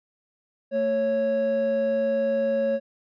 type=tone pair together; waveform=triangle; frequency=224.7 / 552 Hz; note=A3 / C#5; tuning=+37 / -7 cents; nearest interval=octave + major third; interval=1556 cents; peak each=-27 / -19 dBFS; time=0.71-2.8 s; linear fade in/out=50 ms; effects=tanh soft clip ceiling -13 dBFS + resampled to 11025 Hz